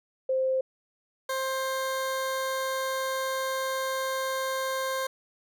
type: tone pair in turn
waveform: sine / 20% pulse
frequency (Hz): 523.3 / 527.9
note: C5 / C5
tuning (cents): 0 / +15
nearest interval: unison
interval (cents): 15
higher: second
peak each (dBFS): -23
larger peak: neither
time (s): 0.29-0.61 / 1.29-5.07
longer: second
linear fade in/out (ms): 5
effects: none